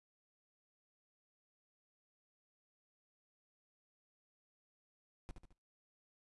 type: noise with echo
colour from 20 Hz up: brown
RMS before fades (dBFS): -44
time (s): 5.29-5.31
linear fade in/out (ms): 0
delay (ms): 72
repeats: 3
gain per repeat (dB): -6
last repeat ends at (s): 5.526
effects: noise-tail reverb RT60 0.3 s tail -24 dB re dry + resampled to 24000 Hz